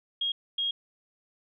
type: tone bursts at uneven times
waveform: sine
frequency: 3265 Hz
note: G#7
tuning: 30 cents flat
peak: -26 dBFS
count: 2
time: 0.21-0.32 / 0.58-0.71 s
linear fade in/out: 5 ms
effects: none